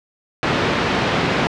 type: band-pass noise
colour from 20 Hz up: pink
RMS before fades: -19 dBFS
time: 0.43-1.47 s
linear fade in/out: 0 ms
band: 130 to 3200 Hz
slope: 12 dB/octave
effects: low-pass 6000 Hz 12 dB/octave